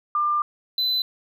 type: tone pair in turn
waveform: sine / triangle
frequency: 1195 / 4019 Hz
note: D6 / B7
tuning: +30 / +30 cents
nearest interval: octave + major sixth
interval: 2100 cents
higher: second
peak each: -19 dBFS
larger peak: neither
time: 0.15-0.42 / 0.78-1.02 s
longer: first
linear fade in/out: 2 ms
effects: none